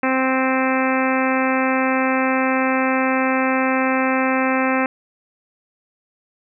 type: harmonic tone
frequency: 261.6 Hz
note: C4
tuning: in tune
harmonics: 1 / 2 / 3 / 4 / 5 / 6 / 7 / 8 / 9 / 10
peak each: -20 / -23 / -25 / -26 / -27 / -28 / -28 / -29 / -30 / -30 dBFS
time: 0.03-4.86 s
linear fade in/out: 2 ms
effects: none

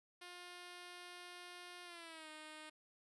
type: tone with pitch glide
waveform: 5% pulse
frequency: 354.8 to 308.9 Hz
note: F4 to D#4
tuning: +27 to -12 cents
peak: -40 dBFS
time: 0.21-2.7 s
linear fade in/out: 10 ms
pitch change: -239 cents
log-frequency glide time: 1.84-2.29 s
effects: resampled to 24000 Hz

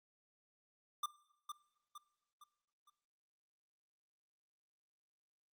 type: tone with echo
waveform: square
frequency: 1190 Hz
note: D6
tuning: 22 cents sharp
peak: -36 dBFS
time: 1.03-1.06 s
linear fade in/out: 5 ms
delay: 460 ms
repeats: 4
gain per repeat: -7 dB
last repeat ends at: 2.9 s
effects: noise-tail reverb RT60 0.9 s tail -20 dB re dry + Opus 48 kbps

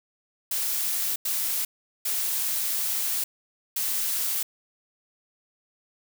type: noise bursts at uneven times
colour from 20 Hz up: blue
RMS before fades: -27 dBFS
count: 4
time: 0.51-1.16 / 1.25-1.65 / 2.05-3.24 / 3.76-4.43 s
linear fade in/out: 5 ms
effects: none

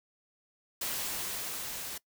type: noise with level ramp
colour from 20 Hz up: white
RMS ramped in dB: -34 to -40 dBFS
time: 0.81-1.98 s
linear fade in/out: 5 ms
effects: noise-tail reverb RT60 0.1 s tail -21 dB re dry

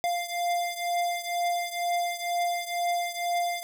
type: beating tone pair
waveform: square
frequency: 697 / 699.1 Hz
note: F5 / F5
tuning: -4 / +2 cents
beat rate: 2.1 Hz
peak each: -29 / -32 dBFS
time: 0.04-3.63 s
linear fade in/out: 0 ms
effects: none

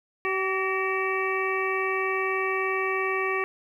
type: harmonic tone with a mistuned harmonic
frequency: 382.4 Hz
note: G4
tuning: 43 cents flat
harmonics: 1 / 2 / 3 / 5 / 6 / 7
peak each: -28 / -36 / -30 / -31 / -31 / -37 dBFS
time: 0.25-3.44 s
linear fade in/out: 0 ms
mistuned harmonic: 5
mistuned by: -53 cents
effects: 10-bit

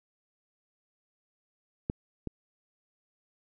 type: clicks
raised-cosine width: 3 ms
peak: -16 / -21 dBFS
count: 2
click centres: 1.899 / 2.273 s
effects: none

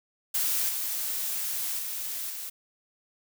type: noise with level steps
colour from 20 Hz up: blue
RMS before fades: -27 / -31 / -34 / -37 dBFS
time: 0.34-2.5 s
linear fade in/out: 10 ms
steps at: 0.69 / 1.79 / 2.3 s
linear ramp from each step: 2 ms
effects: none

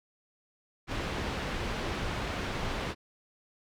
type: low-pass noise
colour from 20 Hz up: pink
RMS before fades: -34 dBFS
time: 0.87-2.95 s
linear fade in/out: 50 ms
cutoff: 3500 Hz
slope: 12 dB/octave
effects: none

